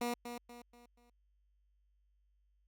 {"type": "tone with echo", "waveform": "15% pulse", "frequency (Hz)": 240, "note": "B3", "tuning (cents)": -49, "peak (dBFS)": -28, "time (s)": [0.01, 0.14], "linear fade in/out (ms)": 5, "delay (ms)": 240, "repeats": 4, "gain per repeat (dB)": -8, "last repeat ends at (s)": 1.1, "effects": ["added 50 Hz sine -70 dBFS peak until 2.67 s"]}